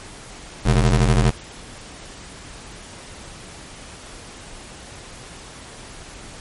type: ring-modulated tone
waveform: 30% pulse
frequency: 84.5 Hz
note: E2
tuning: 43 cents sharp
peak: -8 dBFS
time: 0.65-1.31 s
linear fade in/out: 10 ms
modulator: 36.1 Hz
effects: pink hiss -39 dBFS RMS until 6.4 s + MP3 48 kbps

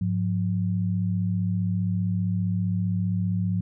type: tone pair together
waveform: sine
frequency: 103.58 / 178.8 Hz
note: G#2 / F3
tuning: -4 / +41 cents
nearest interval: major sixth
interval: 945 cents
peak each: -25 dBFS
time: 0.01-3.61 s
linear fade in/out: 5 ms
effects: none

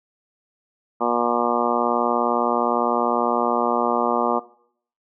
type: harmonic tone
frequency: 119.7 Hz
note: A#2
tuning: 46 cents sharp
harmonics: 2 / 3 / 4 / 5 / 6 / 7 / 8 / 9 / 10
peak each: -27 / -27 / -27 / -27 / -27 / -27 / -27 / -27 / -27 dBFS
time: 1-4.4 s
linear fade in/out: 20 ms
effects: noise-tail reverb RT60 0.6 s tail -19 dB re dry

